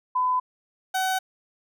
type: tone pair in turn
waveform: sine / 30% pulse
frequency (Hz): 1007 / 754.4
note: B5 / F#5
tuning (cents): +33 / +33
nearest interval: perfect fourth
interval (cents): 500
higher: first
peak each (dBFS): -20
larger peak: neither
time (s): 0.15-0.4 / 0.94-1.19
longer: neither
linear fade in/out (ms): 10
effects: none